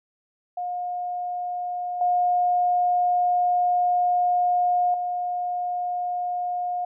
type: tone with level steps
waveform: sine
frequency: 715 Hz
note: F5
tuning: 41 cents sharp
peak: -26 / -18 / -24 dBFS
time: 0.57-6.85 s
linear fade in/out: 5 ms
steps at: 2.01 / 4.94 s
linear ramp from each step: 2 ms
effects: none